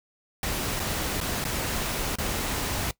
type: noise with dropouts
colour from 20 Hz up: pink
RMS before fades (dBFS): -29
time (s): 0.43-2.91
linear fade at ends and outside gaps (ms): 1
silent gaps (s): 0.796-0.8 / 1.203-1.212 / 1.441-1.451 / 2.156-2.185
effects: noise-tail reverb RT60 0.1 s tail -20 dB re dry